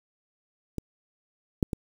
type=clicks; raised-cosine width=3 ms; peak=-18 / -9 / -16 dBFS; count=3; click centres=0.783 / 1.628 / 1.732 s; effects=7-bit